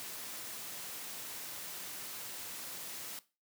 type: high-pass noise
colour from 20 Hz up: white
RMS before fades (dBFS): -44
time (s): 0-3.19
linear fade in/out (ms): 0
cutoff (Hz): 100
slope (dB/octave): 24
effects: noise-tail reverb RT60 0.3 s tail -18 dB re dry